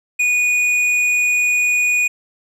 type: tone with hard clipping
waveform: sine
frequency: 2464 Hz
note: D#7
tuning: 17 cents flat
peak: -15 dBFS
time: 0.19-2.08 s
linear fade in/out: 10 ms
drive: 7 dB
effects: none